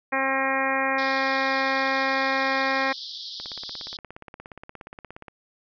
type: harmonic tone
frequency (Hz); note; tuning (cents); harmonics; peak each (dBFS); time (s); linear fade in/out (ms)
268.1; C4; +42; 1 / 2 / 3 / 4 / 5 / 6 / 7 / 8 / 9; -32 / -29 / -29 / -29 / -34 / -31 / -28 / -33 / -33; 0.12-2.93; 10
type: band-pass noise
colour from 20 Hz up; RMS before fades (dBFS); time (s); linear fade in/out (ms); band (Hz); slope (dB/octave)
white; -37; 0.98-3.97; 5; 3300 to 5200; 96
type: click train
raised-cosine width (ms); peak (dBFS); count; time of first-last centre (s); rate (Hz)
0.5; -25; 33; 3.4-5.282; 17
effects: none